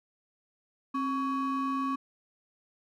triangle ring-modulated tone, 695 Hz, F5, 9 cents flat, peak -23 dBFS, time 0.94-1.96 s, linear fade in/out 10 ms, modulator 428 Hz, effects none

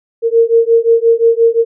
sine beating tone pair, 457.4 / 463.1 Hz, A#4 / A#4, -33 / -11 cents, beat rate 5.7 Hz, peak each -10 dBFS, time 0.22-1.65 s, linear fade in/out 50 ms, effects none

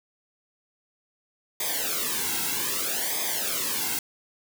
white noise with flanger, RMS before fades -28 dBFS, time 1.6-3.99 s, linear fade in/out 2 ms, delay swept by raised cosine 0.7 to 1.7 ms, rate 0.63 Hz, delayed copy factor -0.9, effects none

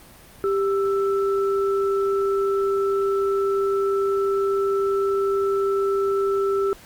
sine tone pair together, 393.9 / 1325 Hz, G4 / E6, +8 / +9 cents, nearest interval octave + major sixth, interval 2101 cents, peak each -19 / -28 dBFS, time 0.44-6.73 s, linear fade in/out 0 ms, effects pink hiss -47 dBFS RMS until 6.85 s + Opus 32 kbps

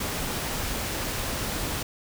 pink noise, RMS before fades -30 dBFS, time 0-1.83 s, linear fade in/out 5 ms, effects none

